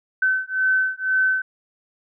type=beating tone pair; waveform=sine; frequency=1525 / 1527 Hz; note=G6 / G6; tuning=-48 / -46 cents; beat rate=2 Hz; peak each=-21 dBFS; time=0.22-1.42 s; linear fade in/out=5 ms; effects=none